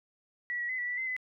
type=tone with pitch steps; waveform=sine; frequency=1942 / 1923 / 2029 / 1952 / 1965 / 2063 / 2015 Hz; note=B6 / B6 / B6 / B6 / B6 / C7 / B6; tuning=-30 / -47 / +46 / -21 / -9 / -25 / +34 cents; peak=-31 dBFS; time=0.5-1.165 s; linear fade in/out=0 ms; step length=95 ms; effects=none